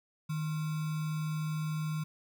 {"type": "tone with sample-and-hold", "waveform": "sine", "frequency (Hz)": 155.56, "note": "D#3", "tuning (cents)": 0, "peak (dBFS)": -31, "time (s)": [0.29, 2.04], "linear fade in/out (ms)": 10, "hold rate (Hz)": 1225, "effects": []}